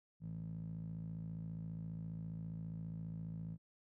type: tone with band-pass filter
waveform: 15% pulse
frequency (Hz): 54.8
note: A1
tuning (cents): -6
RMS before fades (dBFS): -45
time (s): 0.2-3.58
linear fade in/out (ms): 50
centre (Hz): 150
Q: 4.3
effects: none